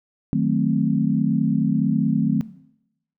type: chord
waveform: sine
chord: D# diminished seventh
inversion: none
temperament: equal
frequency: 155.56 / 185 / 220 / 261.6 Hz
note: D#3 / F#3 / A3 / C4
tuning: 0 / 0 / 0 / 0 cents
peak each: -23 dBFS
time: 0.33-2.41 s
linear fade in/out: 0 ms
effects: noise-tail reverb RT60 0.8 s tail -18 dB re dry